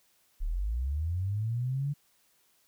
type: linear sweep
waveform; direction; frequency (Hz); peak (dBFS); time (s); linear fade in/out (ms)
sine; up; 32.7 to 146.83; -28; 0.4-1.94; 20
effects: white hiss -68 dBFS RMS until 2.67 s